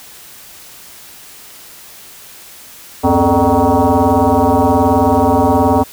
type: tone with frequency modulation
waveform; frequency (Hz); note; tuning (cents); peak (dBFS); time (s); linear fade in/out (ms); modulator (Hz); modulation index
sine; 250.1; B3; +22; -8; 3.03-5.84; 20; 173; 4.3
effects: white hiss -37 dBFS RMS until 5.92 s